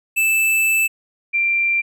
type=tone pair in turn; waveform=square / sine; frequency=2637 / 2366 Hz; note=E7 / D7; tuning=0 / +12 cents; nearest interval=major second; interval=188 cents; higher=first; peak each=-15 dBFS; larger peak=neither; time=0.16-0.88 / 1.33-1.82 s; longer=first; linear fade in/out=20 ms; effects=none